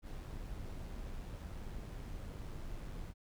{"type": "noise with amplitude modulation", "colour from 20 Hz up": "brown", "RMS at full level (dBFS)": -43, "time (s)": [0.02, 3.14], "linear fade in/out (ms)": 50, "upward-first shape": "sine", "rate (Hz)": 101, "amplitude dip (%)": 30, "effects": []}